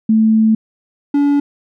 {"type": "tone pair in turn", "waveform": ["sine", "triangle"], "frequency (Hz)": [220, 285.9], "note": ["A3", "D4"], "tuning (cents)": [0, -46], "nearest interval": "perfect fourth", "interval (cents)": 454, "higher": "second", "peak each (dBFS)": -8, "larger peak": "neither", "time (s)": [[0.09, 0.55], [1.14, 1.4]], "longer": "first", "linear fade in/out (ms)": 5, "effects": []}